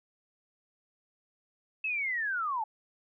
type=linear sweep; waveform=sine; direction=down; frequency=2637 to 832 Hz; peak=-29 dBFS; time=1.84-2.64 s; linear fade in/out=5 ms; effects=none